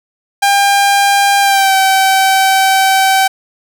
sawtooth tone with pitch glide, 800 to 769.6 Hz, G5 to G5, +35 to -32 cents, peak -4 dBFS, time 0.42-3.28 s, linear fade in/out 10 ms, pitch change -67 cents, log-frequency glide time 1.4-1.75 s, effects none

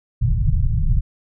pink low-pass noise, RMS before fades -17 dBFS, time 0.21-1.01 s, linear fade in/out 10 ms, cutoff 150 Hz, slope 48 dB/octave, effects none

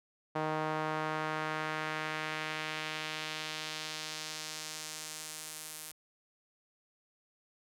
sawtooth tone with band-pass filter sweep, 155.56 Hz, D#3, in tune, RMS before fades -38 dBFS, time 0.35-5.92 s, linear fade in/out 10 ms, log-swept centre 840 to 11000 Hz, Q 1.1, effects none

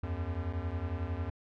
square beating tone pair, 80 / 91 Hz, D#2 / F#2, +49 / -28 cents, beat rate 11 Hz, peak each -37 / -36 dBFS, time 0.03-1.3 s, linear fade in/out 5 ms, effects low-pass 2000 Hz 12 dB/octave

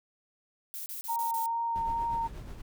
violet noise bursts, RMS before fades -39 dBFS, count 5, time 0.74-1.46 s, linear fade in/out 0 ms, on 120 ms, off 30 ms
sine tone with vibrato, 923 Hz, A#5, 17 cents flat, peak -28 dBFS, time 1.08-2.28 s, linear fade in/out 20 ms, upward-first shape sine, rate 2.3 Hz, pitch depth 12 cents each way
brown noise with tremolo, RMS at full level -39 dBFS, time 1.75-2.62 s, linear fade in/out 10 ms, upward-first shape triangle, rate 8.3 Hz, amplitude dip 55%
effects none

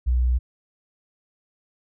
sine tone, 61.74 Hz, B1, in tune, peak -17 dBFS, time 0.06-0.39 s, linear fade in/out 20 ms, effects none

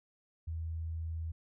sine tone, 81.4 Hz, E2, 21 cents flat, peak -35 dBFS, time 0.47-1.32 s, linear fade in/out 10 ms, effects none

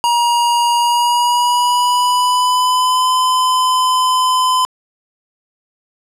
square tone with pitch glide, 950 to 1018.2 Hz, A#5 to C6, +33 to -47 cents, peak -12 dBFS, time 0.04-4.65 s, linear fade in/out 0 ms, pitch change +120 cents, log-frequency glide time 0.78-3.1 s, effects low-pass 12000 Hz 12 dB/octave

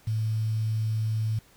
sine tone with quantisation, 110 Hz, A2, in tune, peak -24 dBFS, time 0.07-1.39 s, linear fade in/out 5 ms, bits 8, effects pink hiss -58 dBFS RMS until 1.56 s

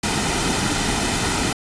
pink noise with comb filter, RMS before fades -21 dBFS, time 0.03-1.53 s, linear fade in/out 5 ms, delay 1.8 ms, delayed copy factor -0.5, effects resampled to 22050 Hz

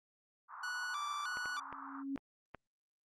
white band-pass noise, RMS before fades -48 dBFS, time 0.48-2.04 s, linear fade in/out 50 ms, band 950 to 1300 Hz, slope 48 dB/octave
45% pulse tone with vibrato, 1311 Hz, E6, 10 cents flat, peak -38 dBFS, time 0.63-1.6 s, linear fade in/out 5 ms, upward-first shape square, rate 1.6 Hz, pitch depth 200 cents each way
clicks, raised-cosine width 0.5 ms, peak -31 dBFS, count 5, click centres 1.371 / 1.457 / 1.727 / 2.177 / 2.547 s
sine tone with exponential growth, 274.1 Hz, C#4, 19 cents flat, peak -34 dBFS, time 1.47-2.16 s, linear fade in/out 0 ms, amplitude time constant 150 ms
effects low-pass 7000 Hz 12 dB/octave + Opus 48 kbps

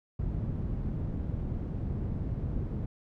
white low-pass noise, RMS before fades -33 dBFS, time 0.19-2.86 s, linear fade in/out 5 ms, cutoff 140 Hz, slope 12 dB/octave, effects none

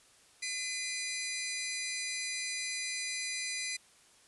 15% pulse tone pair together, 2026 / 2418 Hz, B6 / D7, +44 / +50 cents, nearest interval minor third, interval 306 cents, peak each -31 / -31 dBFS, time 0.42-3.77 s, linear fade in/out 10 ms, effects white hiss -62 dBFS RMS until 4.27 s + resampled to 24000 Hz

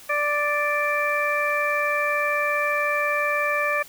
harmonic tone, 587.3 Hz, D5, in tune, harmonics 1 / 2 / 3 / 4, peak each -26 / -26 / -26 / -26 dBFS, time 0.09-3.83 s, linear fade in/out 10 ms, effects white hiss -46 dBFS RMS until 3.88 s

